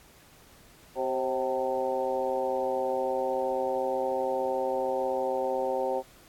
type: harmonic tone with a mistuned harmonic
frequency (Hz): 128.6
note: C3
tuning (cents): -30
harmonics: 2 / 3 / 4 / 5 / 6 / 7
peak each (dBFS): -41 / -33 / -29 / -38 / -33 / -36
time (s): 0.95-6.03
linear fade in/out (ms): 50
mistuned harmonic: 4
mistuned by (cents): +51
effects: pink hiss -56 dBFS RMS until 6.28 s + AAC 64 kbps